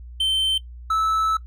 triangle tone pair in turn, 3100 / 1307.9 Hz, G7 / E6, -20 / -14 cents, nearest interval octave + minor third, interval 1494 cents, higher first, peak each -16 dBFS, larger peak neither, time 0.2-0.58 / 0.9-1.37 s, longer second, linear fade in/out 5 ms, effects noise-tail reverb RT60 0.1 s tail -18 dB re dry + added 60 Hz sine -36 dBFS peak until 1.46 s

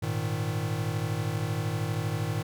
square chord, Ab suspended second, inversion none, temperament equal, 103.83 / 116.54 / 155.56 Hz, Ab2 / Bb2 / Eb3, 0 / 0 / 0 cents, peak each -33 dBFS, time 0.02-2.43 s, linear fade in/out 10 ms, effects none

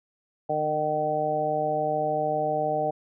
harmonic tone with a mistuned harmonic, 152.8 Hz, D#3, 31 cents flat, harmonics 1 / 2 / 3 / 4 / 5, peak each -36 / -36 / -31 / -27 / -27 dBFS, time 0.49-2.91 s, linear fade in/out 10 ms, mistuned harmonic 2, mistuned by -16 cents, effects none

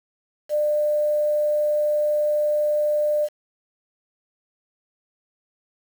sine tone with quantisation, 598 Hz, D5, 31 cents sharp, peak -18 dBFS, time 0.49-3.29 s, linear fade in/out 50 ms, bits 7, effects none

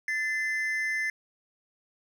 triangle tone pair together, 1760 / 2058 Hz, A6 / C7, 0 / -29 cents, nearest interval minor third, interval 271 cents, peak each -28 dBFS, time 0.08-1.1 s, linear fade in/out 2 ms, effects none

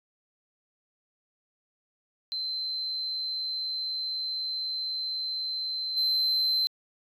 sine tone with level steps, 4088 Hz, C8, 41 cents flat, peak -29 / -21 dBFS, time 2.32-6.67 s, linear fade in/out 0 ms, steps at 5.96 s, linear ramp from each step 20 ms, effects tanh soft clip ceiling -21 dBFS

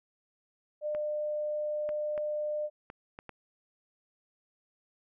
sine tone, 601 Hz, D5, 40 cents sharp, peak -30 dBFS, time 0.81-2.7 s, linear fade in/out 50 ms
clicks, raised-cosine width 0.5 ms, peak -28 dBFS, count 6, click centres 0.949 / 1.891 / 2.178 / 2.901 / 3.189 / 3.293 s
effects none

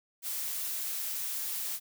blue noise, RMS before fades -35 dBFS, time 0.22-1.8 s, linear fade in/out 50 ms, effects none

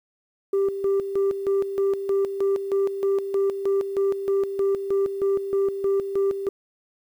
sine tone with tremolo, 393.5 Hz, G4, 7 cents sharp, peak -16 dBFS, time 0.53-6.49 s, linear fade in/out 5 ms, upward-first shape square, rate 3.2 Hz, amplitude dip 70%, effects tanh soft clip ceiling -17 dBFS + 9-bit

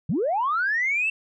sine linear sweep, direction up, 123.47 to 2705 Hz, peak -20 dBFS, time 0.09-1.1 s, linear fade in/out 5 ms, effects tanh soft clip ceiling -16 dBFS

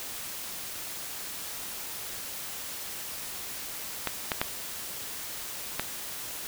clicks, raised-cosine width 0.3 ms, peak -11 / -10 / -9 / -11 dBFS, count 4, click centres 4.073 / 4.318 / 4.415 / 5.796 s, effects white hiss -38 dBFS RMS until 6.47 s

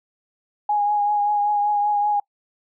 sine tone with vibrato, 827 Hz, G#5, 8 cents flat, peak -17 dBFS, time 0.69-2.2 s, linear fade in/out 5 ms, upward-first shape triangle, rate 5.2 Hz, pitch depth 26 cents each way, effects noise-tail reverb RT60 0.1 s tail -25 dB re dry

